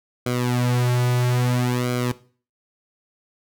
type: tone with flanger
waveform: sawtooth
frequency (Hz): 123.47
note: B2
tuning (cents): 0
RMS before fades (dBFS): -21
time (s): 0.26-2.12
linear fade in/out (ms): 5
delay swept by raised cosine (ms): 1.1 to 4.4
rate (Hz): 0.6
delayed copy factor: -0.85
effects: noise-tail reverb RT60 0.4 s tail -17 dB re dry